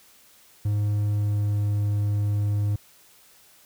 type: tone with pitch glide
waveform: triangle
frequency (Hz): 103.83 to 103.11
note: G#2 to G#2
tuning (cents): 0 to -12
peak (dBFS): -19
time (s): 0.65-2.76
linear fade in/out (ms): 5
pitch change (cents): -12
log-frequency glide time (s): 1.1-1.65
effects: white hiss -55 dBFS RMS until 3.65 s